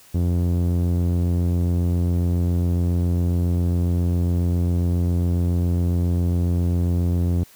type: tone with low-pass filter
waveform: sawtooth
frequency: 87.31 Hz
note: F2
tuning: in tune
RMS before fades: -20 dBFS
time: 0.14-7.44 s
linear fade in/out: 10 ms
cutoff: 330 Hz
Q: 0.63
effects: white hiss -50 dBFS RMS until 7.55 s